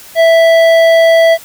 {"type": "tone with hard clipping", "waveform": "sine", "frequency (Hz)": 659.3, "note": "E5", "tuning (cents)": 0, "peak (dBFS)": -6, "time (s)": [0.15, 1.38], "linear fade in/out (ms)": 50, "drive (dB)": 11, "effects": ["white hiss -35 dBFS RMS until 1.44 s"]}